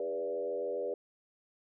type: tone with frequency modulation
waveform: sine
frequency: 490 Hz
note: B4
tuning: 14 cents flat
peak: -32 dBFS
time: 0-0.94 s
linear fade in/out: 2 ms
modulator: 87.1 Hz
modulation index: 1.2
effects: none